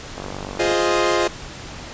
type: click train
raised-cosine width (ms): 1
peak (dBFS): -16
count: 27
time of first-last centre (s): 0.18-0.717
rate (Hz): 48.4
type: chord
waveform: sawtooth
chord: F minor seventh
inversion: none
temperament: equal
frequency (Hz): 349.2 / 415.3 / 523.3 / 622.3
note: F4 / Ab4 / C5 / Eb5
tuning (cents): 0 / 0 / 0 / 0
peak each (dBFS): -17 / -19 / -20 / -19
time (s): 0.59-1.28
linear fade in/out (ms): 10
effects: pink hiss -35 dBFS RMS until 1.93 s + resampled to 16000 Hz